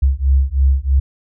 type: beating tone pair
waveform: sine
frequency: 66.1 / 69.2 Hz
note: C2 / C#2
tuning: +18 / -2 cents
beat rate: 3.1 Hz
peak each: -14 dBFS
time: 0.02-1 s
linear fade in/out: 10 ms
effects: none